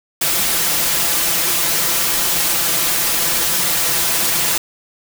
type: noise with comb filter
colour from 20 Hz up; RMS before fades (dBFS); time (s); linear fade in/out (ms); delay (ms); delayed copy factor
white; -17; 0.21-4.58; 5; 5.9; +0.7
effects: none